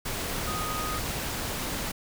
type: tone in noise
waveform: sine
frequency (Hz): 1244.5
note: D#6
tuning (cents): 0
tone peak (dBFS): -33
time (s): 0.47-0.99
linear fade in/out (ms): 10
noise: pink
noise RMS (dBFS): -32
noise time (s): 0.05-1.92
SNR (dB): -4
effects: none